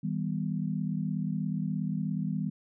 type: chord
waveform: sine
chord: Eb augmented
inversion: none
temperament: equal with one note detuned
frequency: 159.11 / 196 / 246.9 Hz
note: Eb3 / G3 / B3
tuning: +39 / 0 / 0 cents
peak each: -32 / -32 / -36 dBFS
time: 0.03-2.5 s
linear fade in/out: 10 ms
effects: none